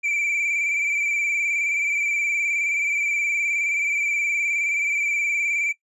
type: tone with vibrato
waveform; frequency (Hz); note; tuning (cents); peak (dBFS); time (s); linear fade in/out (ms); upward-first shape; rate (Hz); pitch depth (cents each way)
triangle; 2326; D7; -17; -19; 0.03-5.73; 20; square; 19; 33
effects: noise-tail reverb RT60 0.1 s tail -19 dB re dry + resampled to 24000 Hz